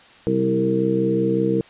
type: harmonic tone with a mistuned harmonic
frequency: 65.41 Hz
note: C2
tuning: in tune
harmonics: 2 / 3 / 4 / 5 / 6 / 7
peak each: -27 / -23 / -31 / -22 / -31 / -21 dBFS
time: 0.27-1.61 s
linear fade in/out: 0 ms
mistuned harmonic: 3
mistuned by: -15 cents
effects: white hiss -48 dBFS RMS until 1.69 s + resampled to 8000 Hz